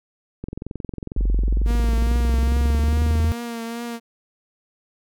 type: click train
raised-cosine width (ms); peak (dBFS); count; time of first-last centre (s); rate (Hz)
3; -17; 63; 0.44-3.245; 22.1
type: exponential sweep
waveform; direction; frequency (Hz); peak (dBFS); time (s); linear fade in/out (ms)
sine; up; 45.93 to 82.41; -16; 1.17-3.32; 0
type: tone with vibrato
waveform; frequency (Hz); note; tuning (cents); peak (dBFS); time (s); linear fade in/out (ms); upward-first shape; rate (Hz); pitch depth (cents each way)
sawtooth; 233.1; A#3; 0; -24; 1.65-4; 50; triangle; 2.4; 38
effects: none